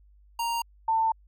square / sine tone pair in turn, 932.3 / 894.5 Hz, A#5 / A5, 0 / +28 cents, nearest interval minor second, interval 72 cents, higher first, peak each -27 / -21 dBFS, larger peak second, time 0.39-0.62 / 0.88-1.12 s, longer second, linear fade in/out 5 ms, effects added 50 Hz sine -54 dBFS peak until 1.27 s

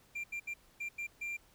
triangle tone bursts at uneven times, 2377 Hz, D7, 20 cents sharp, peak -35 dBFS, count 6, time 0.15-0.24 / 0.32-0.4 / 0.47-0.54 / 0.8-0.89 / 0.98-1.07 / 1.21-1.37 s, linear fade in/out 10 ms, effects pink hiss -65 dBFS RMS until 1.54 s

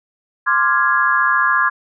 sine chord, D half-diminished seventh, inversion third, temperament equal with one note detuned, 1046.5 / 1180.8 / 1396.9 / 1661.2 Hz, C6 / D6 / F6 / Ab6, 0 / +9 / 0 / 0 cents, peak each -18 / -19 / -20 / -16 dBFS, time 0.46-1.7 s, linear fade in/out 20 ms, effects none

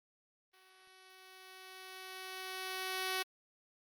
5% pulse tone with level ramp, 375.4 Hz, F#4, 25 cents sharp, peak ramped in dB -52 to -22 dBFS, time 0.53-3.23 s, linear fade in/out 10 ms, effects Opus 32 kbps

